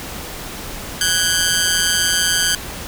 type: ring-modulated tone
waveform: 10% pulse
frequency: 1568 Hz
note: G6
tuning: in tune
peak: -3 dBFS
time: 1.01-2.55 s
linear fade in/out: 2 ms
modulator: 86.7 Hz
effects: pink hiss -30 dBFS RMS until 2.87 s